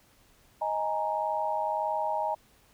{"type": "chord", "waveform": "sine", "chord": "D# suspended fourth", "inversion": "none", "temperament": "equal with one note detuned", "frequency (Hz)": [625.1, 830.6, 932.3], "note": ["D#5", "G#5", "A#5"], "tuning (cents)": [8, 0, 0], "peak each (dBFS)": [-32, -31, -31], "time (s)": [0.61, 2.35], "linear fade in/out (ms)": 10, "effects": ["pink hiss -62 dBFS RMS until 2.73 s"]}